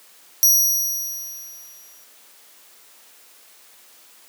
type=tone with exponential decay; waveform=20% pulse; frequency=5780 Hz; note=F#8; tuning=41 cents flat; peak=-5 dBFS; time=0.43-2.04 s; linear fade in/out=0 ms; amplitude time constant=350 ms; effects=white hiss -50 dBFS RMS until 4.28 s + high-pass 300 Hz 12 dB/octave